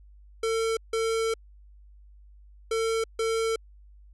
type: tone bursts at uneven times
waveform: square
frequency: 450.3 Hz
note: A4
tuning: 40 cents sharp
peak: -25 dBFS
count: 4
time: 0.43-0.77 / 0.93-1.34 / 2.71-3.04 / 3.19-3.56 s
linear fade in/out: 5 ms
effects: added 50 Hz sine -49 dBFS peak until 4.13 s + resampled to 24000 Hz